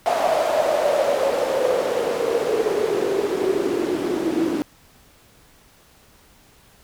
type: noise with band-pass filter sweep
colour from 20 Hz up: white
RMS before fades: -21 dBFS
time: 0.06-4.62 s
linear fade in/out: 0 ms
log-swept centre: 680 to 310 Hz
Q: 7.9
effects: pink hiss -53 dBFS RMS until 6.83 s